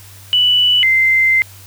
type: tone pair in turn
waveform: sine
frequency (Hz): 2966 / 2079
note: F#7 / C7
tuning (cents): +4 / -12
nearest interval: tritone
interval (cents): 616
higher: first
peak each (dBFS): -9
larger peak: neither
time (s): 0.33-0.83 / 0.83-1.42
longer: second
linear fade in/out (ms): 0
effects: added 97 Hz sine -39 dBFS peak until 1.66 s + white hiss -41 dBFS RMS until 1.66 s